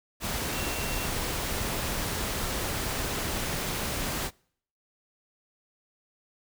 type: tone in noise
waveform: sine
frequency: 2727 Hz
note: F7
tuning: 42 cents flat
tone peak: -39 dBFS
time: 0.52-1.09 s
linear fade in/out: 50 ms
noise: pink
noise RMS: -31 dBFS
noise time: 0.2-4.31 s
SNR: -11 dB
effects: noise-tail reverb RT60 0.6 s tail -26 dB re dry